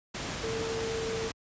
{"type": "tone in noise", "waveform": "sine", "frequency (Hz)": 449.8, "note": "A4", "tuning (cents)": 38, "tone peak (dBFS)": -32, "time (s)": [0.43, 1.29], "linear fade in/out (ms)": 10, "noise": "pink", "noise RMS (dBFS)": -35, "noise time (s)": [0.14, 1.32], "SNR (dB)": 0, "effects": ["high-pass 60 Hz 12 dB/octave", "resampled to 16000 Hz"]}